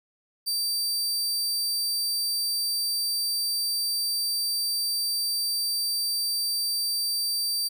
sawtooth tone, 4660 Hz, D8, 14 cents flat, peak -22 dBFS, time 0.46-7.69 s, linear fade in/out 20 ms, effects none

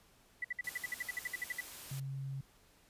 sine tone bursts, 1975.5 Hz, B6, in tune, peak -34 dBFS, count 15, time 0.42-1.607 s, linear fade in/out 5 ms, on 25 ms, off 58 ms
white noise, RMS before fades -49 dBFS, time 0.64-2 s, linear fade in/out 5 ms
sine tone, 136 Hz, C#3, 33 cents flat, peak -38 dBFS, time 1.91-2.41 s, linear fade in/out 5 ms
effects pink hiss -66 dBFS RMS until 2.89 s + resampled to 32000 Hz

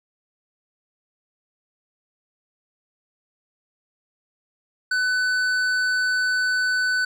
sine tone with hard clipping, 1500 Hz, F#6, 23 cents sharp, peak -21 dBFS, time 4.91-7.05 s, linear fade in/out 5 ms, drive 9 dB, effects none

